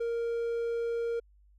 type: tone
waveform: triangle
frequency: 466.2 Hz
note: A#4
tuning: in tune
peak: -27 dBFS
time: 0-1.2 s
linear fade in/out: 10 ms
effects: added 50 Hz sine -58 dBFS peak until 1.58 s